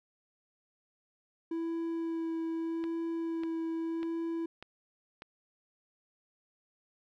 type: tone with vibrato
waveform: triangle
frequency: 329.6 Hz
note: E4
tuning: in tune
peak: -30 dBFS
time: 1.51-4.46 s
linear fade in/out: 5 ms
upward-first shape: sine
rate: 0.82 Hz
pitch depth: 12 cents each way
type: click train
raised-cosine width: 0.3 ms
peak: -29 dBFS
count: 5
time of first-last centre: 2.84-5.221 s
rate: 1.68 Hz
effects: none